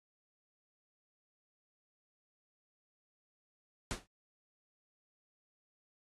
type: noise with exponential decay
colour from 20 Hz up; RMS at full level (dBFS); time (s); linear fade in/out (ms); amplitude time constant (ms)
pink; -33; 3.91-4.06; 0; 31
effects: low-pass 9000 Hz 12 dB/octave + AAC 32 kbps